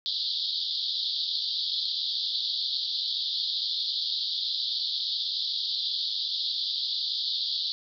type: band-pass noise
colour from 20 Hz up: pink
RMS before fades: -30 dBFS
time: 0.06-7.72 s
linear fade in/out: 0 ms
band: 3400 to 4800 Hz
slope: 96 dB/octave
effects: none